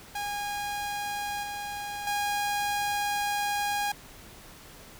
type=tone with level steps; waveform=sawtooth; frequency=819 Hz; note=G#5; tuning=24 cents flat; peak=-27 / -30 / -23 dBFS; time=0.15-3.92 s; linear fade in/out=5 ms; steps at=1.43 / 2.07 s; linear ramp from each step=2 ms; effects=pink hiss -49 dBFS RMS until 4.99 s